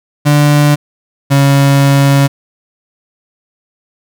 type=tone pair in turn; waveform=35% pulse; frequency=146.83 / 139.26 Hz; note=D3 / C#3; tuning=0 / +8 cents; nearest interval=minor second; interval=92 cents; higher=first; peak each=-4 dBFS; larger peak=neither; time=0.25-0.76 / 1.3-2.28 s; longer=second; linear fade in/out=20 ms; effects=none